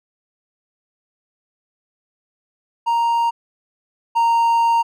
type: tone pair in turn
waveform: triangle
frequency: 932.3 / 926.9 Hz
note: A#5 / A#5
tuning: 0 / -10 cents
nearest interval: unison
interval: 10 cents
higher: first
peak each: -13 / -11 dBFS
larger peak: second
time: 2.86-3.31 / 4.15-4.83 s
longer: second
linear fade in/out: 20 ms
effects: none